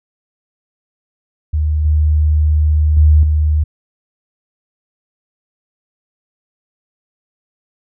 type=tone with level steps; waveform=sine; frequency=76.3 Hz; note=D#2; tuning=33 cents flat; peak=-12 / -9 / -5 / -10 dBFS; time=1.53-3.64 s; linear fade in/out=10 ms; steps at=1.85 / 2.97 / 3.23 s; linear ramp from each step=2 ms; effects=none